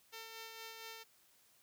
5% pulse tone with tremolo, 450 Hz, A4, 39 cents sharp, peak -35 dBFS, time 0.12-1.04 s, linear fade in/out 20 ms, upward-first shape sine, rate 4.3 Hz, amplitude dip 35%, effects white hiss -69 dBFS RMS until 1.62 s + high-pass 60 Hz 12 dB/octave

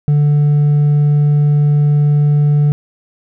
sine tone with hard clipping, 146.83 Hz, D3, in tune, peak -9 dBFS, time 0.08-2.72 s, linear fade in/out 0 ms, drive 2 dB, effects none

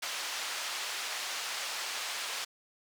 white band-pass noise, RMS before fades -37 dBFS, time 0.02-2.45 s, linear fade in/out 10 ms, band 700 to 5200 Hz, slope 12 dB/octave, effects none

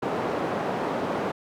white band-pass noise, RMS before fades -28 dBFS, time 0.02-1.32 s, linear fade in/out 10 ms, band 190 to 710 Hz, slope 12 dB/octave, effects none

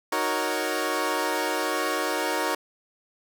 15% pulse chord, D# minor seventh, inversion none, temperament equal, 311.1 / 370 / 466.2 / 554.4 Hz, D#4 / F#4 / A#4 / C#5, 0 / 0 / 0 / 0 cents, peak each -24 dBFS, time 0.12-2.55 s, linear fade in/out 5 ms, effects none

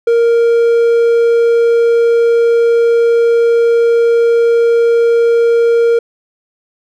triangle tone, 466.2 Hz, A#4, in tune, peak -5 dBFS, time 0.07-5.99 s, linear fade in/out 5 ms, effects none

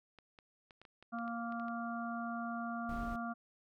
clicks, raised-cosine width 0.3 ms, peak -40 dBFS, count 11, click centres 0.187 / 0.388 / 0.708 / 0.816 / 0.852 / 1.026 / 1.187 / 1.279 / 1.523 / 1.598 / 1.683 s
harmonic tone, 233.1 Hz, A#3, in tune, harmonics 1 / 3 / 5 / 6, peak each -40 / -43 / -45 / -46 dBFS, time 1.12-3.34 s, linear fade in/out 20 ms
brown noise, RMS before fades -44 dBFS, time 2.89-3.16 s, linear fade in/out 2 ms
effects none

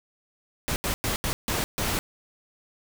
pink noise bursts at uneven times, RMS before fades -27 dBFS, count 6, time 0.68-0.76 / 0.84-0.94 / 1.04-1.16 / 1.24-1.33 / 1.48-1.64 / 1.78-1.99 s, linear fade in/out 0 ms, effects none

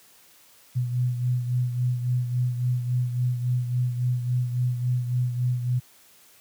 sine beating tone pair, 123.47 / 127.07 Hz, B2 / B2, 0 / +50 cents, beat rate 3.6 Hz, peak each -22 / -30 dBFS, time 0.75-5.8 s, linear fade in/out 20 ms, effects white hiss -55 dBFS RMS until 6.4 s + high-pass 80 Hz 12 dB/octave

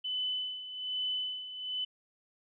sine tone with tremolo, 3011 Hz, F#7, 30 cents sharp, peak -30 dBFS, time 0.04-1.85 s, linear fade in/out 10 ms, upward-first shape sine, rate 1.2 Hz, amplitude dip 70%, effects none

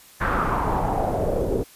pink noise with low-pass filter sweep, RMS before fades -23 dBFS, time 0.2-1.64 s, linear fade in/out 20 ms, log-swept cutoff 1500 to 420 Hz, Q 3.6, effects white hiss -49 dBFS RMS until 1.75 s + resampled to 32000 Hz

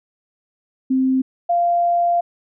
sine tone pair in turn, 261.6 / 693.4 Hz, C4 / F5, 0 / -13 cents, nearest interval octave + perfect fourth, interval 1687 cents, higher second, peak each -14 dBFS, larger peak neither, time 0.9-1.22 / 1.49-2.21 s, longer second, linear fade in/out 10 ms, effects none

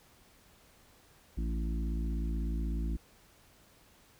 harmonic tone with a mistuned harmonic, 56.3 Hz, A1, 40 cents sharp, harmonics 1 / 3 / 4 / 5 / 6, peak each -31 / -41 / -43 / -45 / -47 dBFS, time 1.37-2.97 s, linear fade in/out 10 ms, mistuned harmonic 6, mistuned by -17 cents, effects pink hiss -62 dBFS RMS until 4.19 s

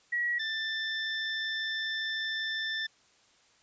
sine / 25% pulse tone pair in turn, 1918 / 1773.7 Hz, A#6 / A6, +49 / +13 cents, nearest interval minor second, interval 136 cents, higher first, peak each -27 dBFS, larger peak neither, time 0.12-0.39 / 0.39-2.87 s, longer second, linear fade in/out 10 ms, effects white hiss -64 dBFS RMS until 3.62 s + resampled to 16000 Hz

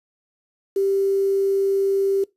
sine tone with quantisation, 392 Hz, G4, in tune, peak -17 dBFS, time 0.76-2.24 s, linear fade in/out 5 ms, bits 7, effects noise-tail reverb RT60 0.2 s tail -22 dB re dry + resampled to 32000 Hz

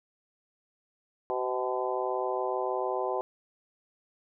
harmonic tone with a mistuned harmonic, 126.9 Hz, B2, 47 cents sharp, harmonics 3 / 4 / 5 / 6 / 7 / 8, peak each -33 / -34 / -35 / -36 / -36 / -37 dBFS, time 1.3-3.21 s, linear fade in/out 0 ms, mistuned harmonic 7, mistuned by -42 cents, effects none

